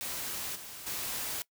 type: noise with level steps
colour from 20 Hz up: white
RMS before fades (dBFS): -37 / -45 / -36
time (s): 0.01-1.42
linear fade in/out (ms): 0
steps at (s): 0.55 / 0.86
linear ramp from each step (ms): 10
effects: noise-tail reverb RT60 0.1 s tail -21 dB re dry